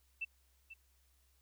sine tone with echo, 2669 Hz, E7, 21 cents sharp, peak -36 dBFS, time 0.21-0.25 s, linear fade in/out 10 ms, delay 490 ms, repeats 1, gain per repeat -12 dB, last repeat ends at 0.74 s, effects added 65 Hz sine -70 dBFS peak until 1.41 s + white hiss -75 dBFS RMS until 1.41 s

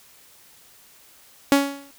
sawtooth tone with exponential decay, 279.6 Hz, C#4, 15 cents sharp, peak -7 dBFS, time 1.52-1.91 s, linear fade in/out 1 ms, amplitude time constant 84 ms, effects white hiss -52 dBFS RMS until 1.98 s

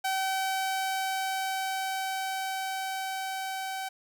sawtooth tone with level ramp, 766 Hz, G5, 40 cents flat, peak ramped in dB -23 to -29 dBFS, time 0.04-3.89 s, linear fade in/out 10 ms, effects none

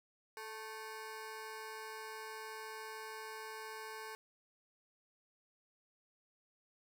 20% pulse ring-modulated tone, 659.3 Hz, E5, in tune, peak -37 dBFS, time 0.37-4.15 s, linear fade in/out 0 ms, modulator 223 Hz, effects none

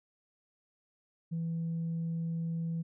sine tone, 165.5 Hz, E3, 7 cents sharp, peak -30 dBFS, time 1.31-2.83 s, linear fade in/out 20 ms, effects tanh soft clip ceiling -29 dBFS

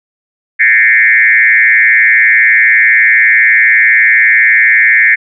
sine tone with frequency modulation, 1958 Hz, B6, 15 cents flat, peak -4 dBFS, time 0.59-5.16 s, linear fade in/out 20 ms, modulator 112 Hz, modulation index 2.5, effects none

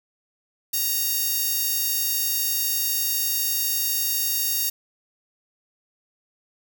10% pulse tone with high-pass filter, 928 Hz, A#5, 8 cents flat, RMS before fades -24 dBFS, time 0.73-4.7 s, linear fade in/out 10 ms, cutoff 9200 Hz, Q 1, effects 7-bit

